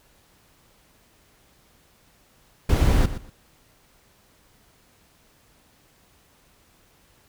brown noise with echo, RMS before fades -18 dBFS, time 2.69-3.06 s, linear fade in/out 5 ms, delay 120 ms, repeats 2, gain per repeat -13 dB, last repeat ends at 3.3 s, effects pink hiss -59 dBFS RMS until 7.28 s

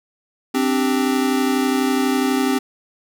square chord, C suspended second, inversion none, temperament equal, 261.6 / 293.7 / 392 Hz, C4 / D4 / G4, 0 / 0 / 0 cents, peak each -19 / -24 / -24 dBFS, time 0.54-2.59 s, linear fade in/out 10 ms, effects none

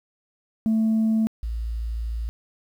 sine tone pair in turn, 221.1 / 56.63 Hz, A3 / A#1, +9 / -49 cents, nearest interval 2 octaves, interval 2358 cents, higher first, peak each -16 / -25 dBFS, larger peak first, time 0.66-1.27 / 1.43-2.29 s, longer second, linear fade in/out 0 ms, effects tanh soft clip ceiling -16 dBFS + 9-bit

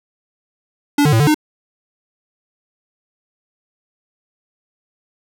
square tone with pitch steps, 289.1 / 149 / 112.2 / 147.2 / 304.7 Hz, D4 / D3 / A2 / D3 / D#4, -27 / +25 / +34 / +4 / -36 cents, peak -11 dBFS, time 0.98-1.345 s, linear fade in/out 5 ms, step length 73 ms, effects none

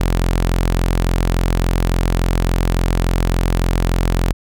sawtooth tone, 43.53 Hz, F1, 5 cents flat, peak -10 dBFS, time 0-4.33 s, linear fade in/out 10 ms, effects none

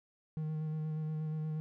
triangle tone with vibrato, 155.56 Hz, D#3, in tune, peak -32 dBFS, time 0.37-1.6 s, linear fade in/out 0 ms, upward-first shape square, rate 8.4 Hz, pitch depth 14 cents each way, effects none

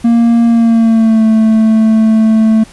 triangle tone with pitch glide, 233.1 to 220.4 Hz, A#3 to A3, 0 to +3 cents, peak -3 dBFS, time 0.04-2.64 s, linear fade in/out 10 ms, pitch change -97 cents, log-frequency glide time 0.45-1.24 s, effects pink hiss -38 dBFS RMS until 2.72 s + resampled to 24000 Hz

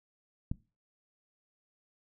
click, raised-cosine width 5 ms, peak -20 dBFS, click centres 0.515 s, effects noise-tail reverb RT60 0.3 s tail -20 dB re dry

